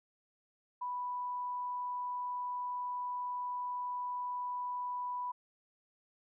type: tone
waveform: sine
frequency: 987.8 Hz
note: B5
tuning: in tune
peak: -35 dBFS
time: 0.81-5.32 s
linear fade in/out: 10 ms
effects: none